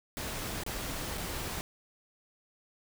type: noise with dropouts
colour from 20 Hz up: pink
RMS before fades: -37 dBFS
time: 0.17-1.61 s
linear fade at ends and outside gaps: 0 ms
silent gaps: 0.635-0.664 / 1.175-1.179 s
effects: none